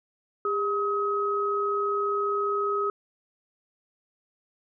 sine tone pair together, 404.7 / 1270 Hz, G#4 / D#6, -45 / +35 cents, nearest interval octave + minor sixth, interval 1980 cents, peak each -27 / -26 dBFS, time 0.45-2.9 s, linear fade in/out 2 ms, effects none

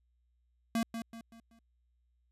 square tone with echo, 228.6 Hz, A#3, 34 cents flat, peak -29 dBFS, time 0.75-0.83 s, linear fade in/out 2 ms, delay 190 ms, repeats 4, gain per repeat -8 dB, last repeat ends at 1.59 s, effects added 60 Hz sine -70 dBFS peak until 2.31 s + resampled to 32000 Hz

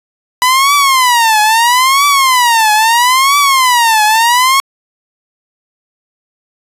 sawtooth tone with vibrato, 987.8 Hz, B5, in tune, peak -3 dBFS, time 0.42-4.6 s, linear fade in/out 0 ms, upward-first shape triangle, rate 0.76 Hz, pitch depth 280 cents each way, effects resampled to 32000 Hz

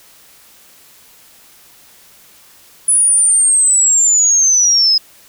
sine linear sweep, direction down, 9956 to 5050 Hz, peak -8 dBFS, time 2.88-4.98 s, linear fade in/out 5 ms, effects white hiss -45 dBFS RMS until 5.28 s

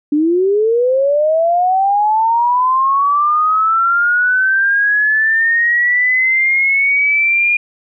sine linear sweep, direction up, 287.5 to 2431 Hz, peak -10 dBFS, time 0.12-7.57 s, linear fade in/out 5 ms, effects none

